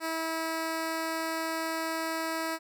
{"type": "tone", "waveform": "10% pulse", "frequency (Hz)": 324.1, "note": "E4", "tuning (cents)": -29, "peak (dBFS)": -22, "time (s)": [0, 2.59], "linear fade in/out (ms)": 50, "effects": []}